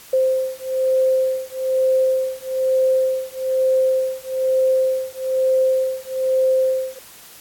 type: beating tone pair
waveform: sine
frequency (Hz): 521 / 522.1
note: C5 / C5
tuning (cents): -7 / -4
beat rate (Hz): 1.1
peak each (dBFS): -19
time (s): 0.13-6.99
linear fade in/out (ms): 5
effects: white hiss -43 dBFS RMS until 7.4 s + AAC 64 kbps